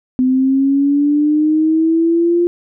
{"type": "linear sweep", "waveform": "sine", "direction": "up", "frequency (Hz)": [253.9, 349.2], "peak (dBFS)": -10, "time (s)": [0.19, 2.47], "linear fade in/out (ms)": 0, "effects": []}